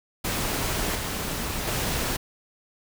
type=noise with level steps; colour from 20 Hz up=pink; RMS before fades=-27 / -30 / -27 dBFS; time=0.24-2.17 s; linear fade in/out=10 ms; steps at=0.95 / 1.67 s; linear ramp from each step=5 ms; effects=none

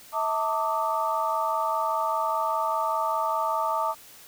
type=tone cluster; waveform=sine; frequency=647 / 895 / 1170 / 1255 Hz; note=E5 / A5 / D6 / D#6; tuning=-32 / +29 / -7 / +15 cents; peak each=-30 / -27 / -28 / -34 dBFS; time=0.12-3.95 s; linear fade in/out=50 ms; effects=white hiss -49 dBFS RMS until 4.27 s

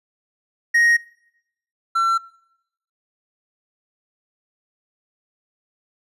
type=tone pair in turn; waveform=triangle; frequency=1874 / 1349.6 Hz; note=A#6 / E6; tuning=+9 / +40 cents; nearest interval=tritone; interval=569 cents; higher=first; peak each=-11 / -14 dBFS; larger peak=first; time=0.74-0.97 / 1.95-2.18 s; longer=neither; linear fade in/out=10 ms; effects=noise-tail reverb RT60 0.8 s tail -22 dB re dry + resampled to 32000 Hz

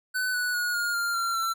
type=tone with pitch steps; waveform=square; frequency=1505 / 1477.4 / 1450.4 / 1423.8 / 1397.7 / 1372.1 / 1347 Hz; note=F#6 / F#6 / F#6 / F6 / F6 / F6 / E6; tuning=+29 / -3 / -35 / +33 / +1 / -31 / +37 cents; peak=-26 dBFS; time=0.14-1.54 s; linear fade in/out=20 ms; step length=200 ms; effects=none

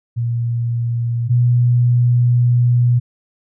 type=tone pair in turn; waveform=sine; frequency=118.1 / 121.63 Hz; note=A#2 / B2; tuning=+23 / -26 cents; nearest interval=minor second; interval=51 cents; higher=second; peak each=-16 / -10 dBFS; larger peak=second; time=0.16-1.29 / 1.29-3 s; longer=second; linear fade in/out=20 ms; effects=none

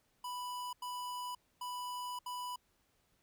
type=tone bursts at uneven times; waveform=square; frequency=989 Hz; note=B5; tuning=2 cents sharp; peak=-40 dBFS; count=4; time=0.24-0.73 / 0.82-1.35 / 1.61-2.19 / 2.26-2.56 s; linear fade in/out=5 ms; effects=pink hiss -75 dBFS RMS until 3.22 s

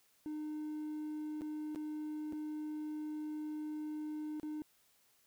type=tone with dropouts; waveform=triangle; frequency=304.7 Hz; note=D#4; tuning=36 cents flat; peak=-36 dBFS; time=0.26-4.62 s; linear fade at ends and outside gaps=0 ms; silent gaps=1.41-1.418 / 1.748-1.759 / 2.324-2.331 / 4.398-4.431 s; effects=tanh soft clip ceiling -32 dBFS + white hiss -71 dBFS RMS until 5.26 s

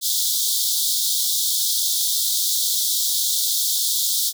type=high-pass noise; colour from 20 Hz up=pink; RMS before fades=-21 dBFS; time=0.01-4.33 s; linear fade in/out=50 ms; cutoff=3400 Hz; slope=96 dB/octave; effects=none

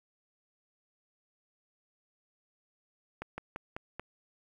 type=slowing click train; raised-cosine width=0.5 ms; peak=-23 dBFS; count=5; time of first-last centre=3.22-3.996 s; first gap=160 ms; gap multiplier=1.13; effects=9-bit

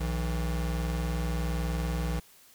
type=tone pair together; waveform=square; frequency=60.53 / 161.6 Hz; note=B1 / E3; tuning=-34 / -34 cents; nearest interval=octave + perfect fourth; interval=1700 cents; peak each=-30 / -34 dBFS; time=0-2.2 s; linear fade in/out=10 ms; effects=white hiss -57 dBFS RMS until 2.54 s

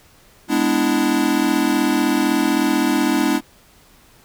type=chord; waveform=square; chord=E dominant seventh; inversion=first; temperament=equal with one note detuned; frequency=207.7 / 250.2 / 293.7 / 329.6 Hz; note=G#3 / B3 / D4 / E4; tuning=0 / +23 / 0 / 0 cents; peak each=-25 / -22 / -20 / -22 dBFS; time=0.48-3.41 s; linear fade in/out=50 ms; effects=pink hiss -51 dBFS RMS until 4.24 s

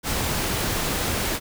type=noise; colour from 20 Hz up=pink; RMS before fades=-25 dBFS; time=0.03-1.4 s; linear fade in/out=50 ms; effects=none

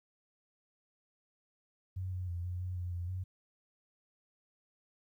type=tone with pitch steps; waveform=sine; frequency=92.9 / 91.3 / 86.8 / 89.7 / 91.2 / 88.9 / 87.4 / 92.5 Hz; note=F#2 / F#2 / F2 / F2 / F#2 / F2 / F2 / F#2; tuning=+7 / -23 / -10 / +47 / -24 / +31 / +2 / 0 cents; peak=-35 dBFS; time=1.96-3.24 s; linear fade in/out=10 ms; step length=160 ms; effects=12-bit

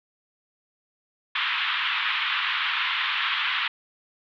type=band-pass noise; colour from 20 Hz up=white; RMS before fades=-26 dBFS; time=1.35-3.68 s; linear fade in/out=5 ms; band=1000 to 3500 Hz; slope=48 dB/octave; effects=none

